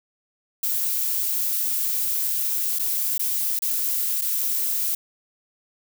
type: noise with dropouts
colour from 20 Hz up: violet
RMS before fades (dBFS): -24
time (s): 0.63-4.95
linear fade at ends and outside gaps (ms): 5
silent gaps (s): 2.788-2.794 / 3.18-3.194 / 3.591-3.62 / 4.214-4.218
effects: none